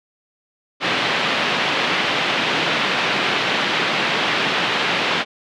white band-pass noise, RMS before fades -20 dBFS, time 0.8-5.25 s, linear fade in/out 50 ms, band 140 to 3400 Hz, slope 24 dB/octave, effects none

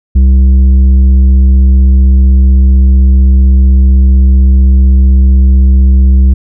sine tone with tanh clipping, 65.41 Hz, C2, in tune, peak -3 dBFS, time 0.15-6.34 s, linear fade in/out 10 ms, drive 7 dB, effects none

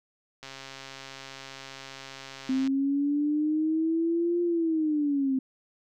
click train, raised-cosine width 0.2 ms, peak -24 dBFS, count 304, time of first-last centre 0.43-2.674 s, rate 135 Hz
sine linear two-way sweep, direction up then down, 260 to 349.2 to 260 Hz, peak -23 dBFS, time 2.49-5.39 s, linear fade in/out 5 ms, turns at 4.42 s
effects none

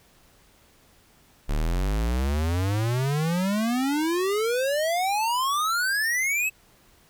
square exponential sweep, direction up, 35 to 2637 Hz, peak -23 dBFS, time 1.48-6.5 s, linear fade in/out 20 ms, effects pink hiss -58 dBFS RMS until 7.09 s

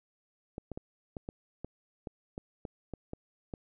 clicks, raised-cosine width 2 ms, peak -25 dBFS, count 12, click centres 0.581 / 0.717 / 0.775 / 1.168 / 1.289 / 1.646 / 2.072 / 2.379 / 2.652 / 2.937 / 3.134 / 3.538 s, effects none

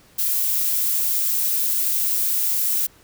violet noise, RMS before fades -21 dBFS, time 0.18-2.87 s, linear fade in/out 10 ms, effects pink hiss -53 dBFS RMS until 3.03 s

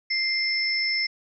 sine tone pair together, 2095 / 5279 Hz, C7 / E8, +2 / +2 cents, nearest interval octave + major third, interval 1600 cents, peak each -25 dBFS, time 0.1-1.07 s, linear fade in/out 10 ms, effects none

